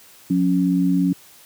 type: tone pair together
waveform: sine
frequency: 179.59 / 277.2 Hz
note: F3 / C#4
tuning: +49 / 0 cents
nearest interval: minor sixth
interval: 751 cents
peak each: -18 dBFS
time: 0.3-1.13 s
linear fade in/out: 5 ms
effects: white hiss -48 dBFS RMS until 1.45 s + high-pass 80 Hz 12 dB/octave